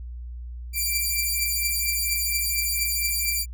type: beating tone pair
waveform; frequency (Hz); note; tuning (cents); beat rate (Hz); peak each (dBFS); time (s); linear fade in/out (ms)
5% pulse; 2349 / 2353.3; D7 / D7; 0 / +3; 4.3; -15 / -18; 0.73-3.46; 50
effects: added 60 Hz sine -33 dBFS peak until 3.53 s